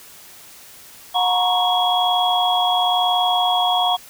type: tone cluster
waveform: sine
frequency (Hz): 724 / 920 / 961 / 1103 / 3324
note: F#5 / A#5 / B5 / C#6 / G#7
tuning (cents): -38 / -23 / -48 / -9 / +1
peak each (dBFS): -18 / -26 / -27 / -26 / -20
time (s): 1.14-3.97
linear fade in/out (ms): 20
effects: white hiss -43 dBFS RMS until 4.09 s